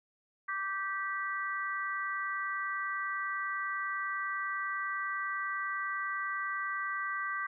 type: harmonic tone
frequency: 390 Hz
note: G4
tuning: 9 cents flat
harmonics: 3 / 4 / 5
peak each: -36 / -37 / -38 dBFS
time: 0.48-7.47 s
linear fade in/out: 10 ms
effects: none